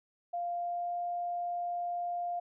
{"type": "tone with pitch glide", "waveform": "sine", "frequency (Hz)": [697, 701], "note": ["F5", "F5"], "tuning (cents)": [-4, 6], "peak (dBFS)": -32, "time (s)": [0.33, 2.4], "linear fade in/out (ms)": 10, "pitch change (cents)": 10, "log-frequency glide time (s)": [0.55, 0.94], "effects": []}